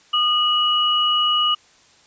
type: tone pair together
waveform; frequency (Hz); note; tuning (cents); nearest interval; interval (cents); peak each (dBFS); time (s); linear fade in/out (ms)
sine; 1224.5 / 2925; D#6 / F#7; -28 / -21; octave + minor third; 1507; -20 / -17; 0.13-1.55; 10
effects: white hiss -53 dBFS RMS until 2.06 s + resampled to 16000 Hz